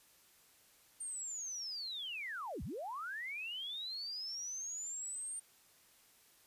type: linear two-way sweep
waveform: sine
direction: down then up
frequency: 8870 to 47.41 to 8870 Hz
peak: -40 dBFS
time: 1-5.4 s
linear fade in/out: 10 ms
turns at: 2.63 s
effects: white hiss -66 dBFS RMS until 6.46 s + resampled to 32000 Hz